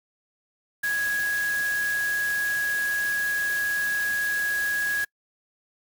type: tone in noise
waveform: sine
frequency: 1661.2 Hz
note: G#6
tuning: in tune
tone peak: -23 dBFS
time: 0.83-5.05 s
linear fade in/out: 10 ms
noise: white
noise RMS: -36 dBFS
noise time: 0.83-5.05 s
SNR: +10 dB
effects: noise-tail reverb RT60 0.1 s tail -26 dB re dry